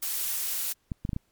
blue noise, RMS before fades -30 dBFS, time 0.02-0.73 s, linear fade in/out 10 ms
clicks, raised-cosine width 5 ms, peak -18 dBFS, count 5, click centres 0.918 / 1.051 / 1.092 / 1.132 / 1.164 s
effects pink hiss -70 dBFS RMS until 1.31 s + MP3 96 kbps

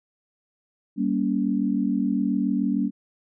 sine chord, G diminished, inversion none, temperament just, 196 / 235.2 / 282.2 Hz, G3 / Bb3 / Db4, 0 / +16 / +31 cents, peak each -25 dBFS, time 0.96-2.91 s, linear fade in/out 50 ms, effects none

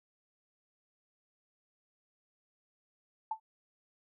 sine tone with exponential decay, 880 Hz, A5, in tune, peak -28 dBFS, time 3.31-3.4 s, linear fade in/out 5 ms, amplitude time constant 18 ms, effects none

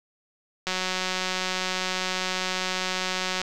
click train, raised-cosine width 0.2 ms, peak -10 dBFS, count 509, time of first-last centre 0.67-3.416 s, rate 185 Hz, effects none

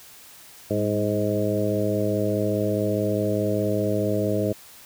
harmonic tone with a mistuned harmonic, 104.8 Hz, G#2, 16 cents sharp, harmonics 1 / 2 / 3 / 4 / 5 / 6, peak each -28 / -28 / -28 / -28 / -28 / -28 dBFS, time 0.7-4.53 s, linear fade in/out 10 ms, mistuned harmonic 2, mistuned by -44 cents, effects white hiss -47 dBFS RMS until 4.85 s

